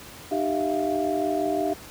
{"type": "tone cluster", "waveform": "sine", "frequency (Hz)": [304.4, 390.7, 654, 700], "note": ["D#4", "G4", "E5", "F5"], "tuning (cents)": [-38, -6, -14, 4], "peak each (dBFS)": -28, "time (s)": [0.31, 1.74], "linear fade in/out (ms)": 10, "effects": ["pink hiss -43 dBFS RMS until 1.9 s", "high-pass 60 Hz 12 dB/octave"]}